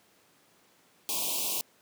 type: band-stop noise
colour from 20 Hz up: white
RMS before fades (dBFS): -31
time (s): 1.09-1.61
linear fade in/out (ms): 0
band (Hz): 1100 to 2400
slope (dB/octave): 96
effects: pink hiss -63 dBFS RMS until 1.81 s + high-pass 200 Hz 12 dB/octave